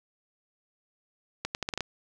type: accelerating click train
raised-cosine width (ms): 0.2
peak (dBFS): -13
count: 7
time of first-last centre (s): 1.45-1.807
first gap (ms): 99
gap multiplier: 0.79
effects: none